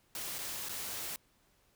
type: noise with dropouts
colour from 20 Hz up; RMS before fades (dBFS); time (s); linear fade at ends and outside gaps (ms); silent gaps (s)
white; -40; 0.15-1.16; 1; 0.384-0.388 / 0.687-0.693
effects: pink hiss -70 dBFS RMS until 1.75 s